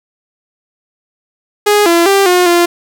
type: tone with pitch steps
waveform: sawtooth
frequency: 414.8 / 339.8 / 393.9 / 359.1 / 346.5 Hz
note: G#4 / F4 / G4 / F4 / F4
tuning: -2 / -47 / +8 / +48 / -14 cents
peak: -3 dBFS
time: 1.66-2.66 s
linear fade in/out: 10 ms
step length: 200 ms
effects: none